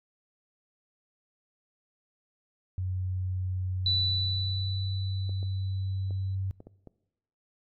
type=tone with pitch glide; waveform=sine; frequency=92.5 to 95.82 Hz; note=F#2 to G2; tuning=0 to -39 cents; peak=-28 dBFS; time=2.78-6.51 s; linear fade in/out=0 ms; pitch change=+61 cents; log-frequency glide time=3.74-4.79 s
type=tone with exponential decay; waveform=sine; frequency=3970 Hz; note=B7; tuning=8 cents sharp; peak=-23 dBFS; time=3.86-6.35 s; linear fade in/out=2 ms; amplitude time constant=540 ms
type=clicks; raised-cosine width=2 ms; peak=-32 dBFS; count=6; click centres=5.294 / 5.429 / 6.108 / 6.604 / 6.67 / 6.873 s
effects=noise-tail reverb RT60 0.9 s tail -21 dB re dry + MP3 96 kbps